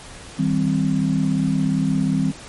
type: chord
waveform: sine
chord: C minor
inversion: first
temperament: equal with one note detuned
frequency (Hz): 158.74 / 196 / 261.6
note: Eb3 / G3 / C4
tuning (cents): +35 / 0 / 0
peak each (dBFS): -21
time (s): 0.38-2.32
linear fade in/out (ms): 20
effects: pink hiss -39 dBFS RMS until 2.48 s + MP3 48 kbps